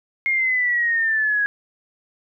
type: exponential sweep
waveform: sine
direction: down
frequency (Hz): 2147 to 1649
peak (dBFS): -17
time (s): 0.26-1.46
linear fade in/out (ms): 0
effects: none